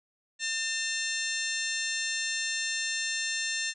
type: harmonic tone with a mistuned harmonic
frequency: 900 Hz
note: A5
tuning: 39 cents sharp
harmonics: 2 / 3 / 4 / 5 / 6 / 7 / 8 / 9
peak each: -34 / -36 / -37 / -38 / -39 / -39 / -40 / -41 dBFS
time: 0.39-3.74 s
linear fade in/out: 50 ms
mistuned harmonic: 5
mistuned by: -110 cents
effects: none